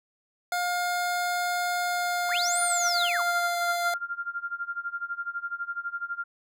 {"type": "tone with pitch glide", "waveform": "25% pulse", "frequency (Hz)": [710, 695], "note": ["F5", "F5"], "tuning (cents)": [28, -9], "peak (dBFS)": -22, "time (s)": [0.52, 3.94], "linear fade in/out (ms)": 2, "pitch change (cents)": -37, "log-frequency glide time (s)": [1.81, 3.65]}
{"type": "linear two-way sweep", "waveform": "sine", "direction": "up then down", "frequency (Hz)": [698.5, 9500, 698.5], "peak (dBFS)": -26, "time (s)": [2.28, 3.23], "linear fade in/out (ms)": 50, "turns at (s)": 2.61}
{"type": "tone with tremolo", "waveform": "sine", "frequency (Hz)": 1395, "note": "F6", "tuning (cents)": -2, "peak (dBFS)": -27, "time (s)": [2.6, 6.24], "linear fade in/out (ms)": 5, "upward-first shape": "sine", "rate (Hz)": 12, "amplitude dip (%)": 90}
{"effects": []}